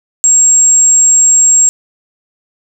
sine tone, 7550 Hz, A#8, 21 cents sharp, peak -4 dBFS, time 0.24-1.69 s, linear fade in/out 0 ms, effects none

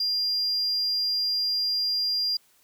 triangle tone, 4800 Hz, D8, 37 cents sharp, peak -21 dBFS, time 0-2.37 s, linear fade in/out 5 ms, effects tanh soft clip ceiling -19 dBFS + white hiss -62 dBFS RMS until 2.63 s

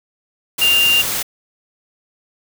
sine tone in noise, 2794 Hz, F7, in tune, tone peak -11 dBFS, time 0.61-1.02 s, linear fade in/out 10 ms, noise white, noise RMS -21 dBFS, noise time 0.58-1.23 s, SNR +7 dB, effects none

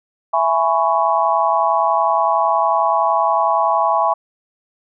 sine chord, C# minor seventh, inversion first, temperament just, 665.2 / 831.5 / 997.9 / 1108.7 Hz, E5 / G#5 / B5 / C#6, +16 / +2 / +18 / 0 cents, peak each -19 / -18 / -19 / -19 dBFS, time 0.33-4.14 s, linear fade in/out 10 ms, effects none

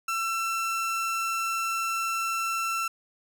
30% pulse tone, 1342 Hz, E6, 31 cents sharp, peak -24 dBFS, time 0.08-2.88 s, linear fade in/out 5 ms, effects none

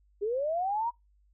sine linear sweep, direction up, 392 to 968 Hz, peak -27 dBFS, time 0.21-0.91 s, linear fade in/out 20 ms, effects noise-tail reverb RT60 0.2 s tail -26 dB re dry + added 50 Hz sine -62 dBFS peak until 1.33 s

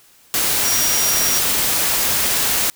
sine tone in noise, 5700 Hz, F8, 34 cents sharp, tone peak -20 dBFS, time 0.65-1.39 s, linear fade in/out 0 ms, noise white, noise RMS -18 dBFS, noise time 0.34-2.7 s, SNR -5 dB, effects white hiss -51 dBFS RMS until 2.75 s

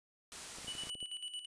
white noise, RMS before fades -46 dBFS, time 0.32-0.9 s, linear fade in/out 0 ms
clicks, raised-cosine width 2 ms, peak -39 dBFS, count 8, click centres 0.585 / 0.646 / 0.682 / 0.752 / 0.836 / 0.871 / 0.953 / 1.028 s
square tone with tremolo, 2960 Hz, F#7, in tune, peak -40 dBFS, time 0.67-1.46 s, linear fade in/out 10 ms, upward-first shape square, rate 9 Hz, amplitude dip 65%
effects resampled to 22050 Hz

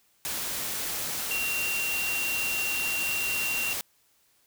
sine tone in noise, 2752 Hz, F7, 26 cents flat, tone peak -28 dBFS, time 1.31-3.73 s, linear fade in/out 0 ms, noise white, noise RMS -32 dBFS, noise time 0.25-3.81 s, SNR +1 dB, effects white hiss -66 dBFS RMS until 4.46 s

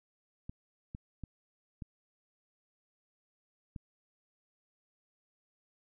clicks, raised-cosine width 5 ms, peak -29 dBFS, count 5, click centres 0.495 / 0.949 / 1.237 / 1.822 / 3.762 s, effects none

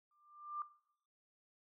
sine tone with exponential growth, 1190 Hz, D6, 22 cents sharp, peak -35 dBFS, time 0.11-0.62 s, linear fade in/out 2 ms, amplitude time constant 110 ms, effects noise-tail reverb RT60 0.7 s tail -20 dB re dry

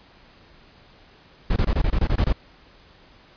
brown noise bursts, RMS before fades -19 dBFS, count 10, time 1.5-2.328 s, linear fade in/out 5 ms, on 63 ms, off 22 ms, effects pink hiss -52 dBFS RMS until 3.36 s + resampled to 11025 Hz

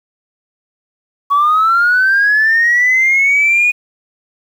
sine linear sweep, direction up, 1118 to 2472 Hz, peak -7 dBFS, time 1.3-3.72 s, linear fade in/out 20 ms, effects tanh soft clip ceiling -5 dBFS + 7-bit

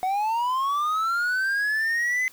triangle linear sweep, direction up, 733 to 2045 Hz, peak -20 dBFS, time 0.03-2.28 s, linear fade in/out 0 ms, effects white hiss -51 dBFS RMS until 2.32 s

